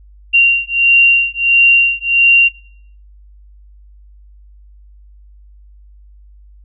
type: beating tone pair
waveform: sine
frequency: 2764 / 2765.5 Hz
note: F7 / F7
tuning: -19 / -18 cents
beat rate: 1.5 Hz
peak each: -11 dBFS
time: 0.33-2.49 s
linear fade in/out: 20 ms
effects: noise-tail reverb RT60 0.6 s tail -22 dB re dry + added 50 Hz sine -39 dBFS peak until 6.64 s